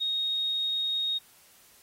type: tone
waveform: sine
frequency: 3735 Hz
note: A#7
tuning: 3 cents sharp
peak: -26 dBFS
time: 0-1.19 s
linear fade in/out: 20 ms
effects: white hiss -58 dBFS RMS until 1.82 s + AAC 48 kbps